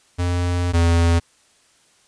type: tone pair in turn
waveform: square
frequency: 88.3 / 84.65 Hz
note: F2 / E2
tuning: +20 / +46 cents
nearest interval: minor second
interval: 74 cents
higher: first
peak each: -19 / -14 dBFS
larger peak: second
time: 0.18-0.73 / 0.73-1.2 s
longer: first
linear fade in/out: 20 ms
effects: white hiss -57 dBFS RMS until 2.07 s + resampled to 22050 Hz